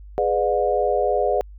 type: chord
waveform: sine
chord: G# diminished seventh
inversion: none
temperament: just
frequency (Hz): 415.3 / 498.4 / 598 / 717.6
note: G#4 / B4 / D5 / F5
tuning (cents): 0 / +16 / +31 / +47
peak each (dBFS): -23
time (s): 0.18-1.41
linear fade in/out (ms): 0
effects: added 50 Hz sine -38 dBFS peak until 1.58 s